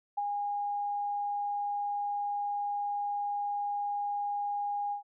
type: tone with ADSR envelope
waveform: sine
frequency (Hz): 817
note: G#5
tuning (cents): -29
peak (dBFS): -27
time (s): 0.17-5.03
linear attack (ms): 12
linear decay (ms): 24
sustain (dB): -3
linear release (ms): 110
effects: none